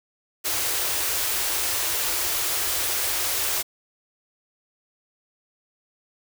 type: band-stop noise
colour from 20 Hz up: white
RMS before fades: -25 dBFS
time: 0.44-3.63 s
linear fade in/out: 20 ms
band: 120 to 300 Hz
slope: 48 dB/octave
effects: none